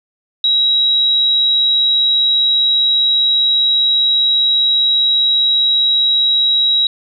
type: tone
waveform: sine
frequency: 3855 Hz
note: B7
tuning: 43 cents flat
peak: -10 dBFS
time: 0.44-6.87 s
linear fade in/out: 2 ms
effects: none